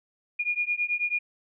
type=beating tone pair; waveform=sine; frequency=2428 / 2437.2 Hz; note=D#7 / D#7; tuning=-43 / -36 cents; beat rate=9.2 Hz; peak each=-28 dBFS; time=0.39-1.19 s; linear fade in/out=10 ms; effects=none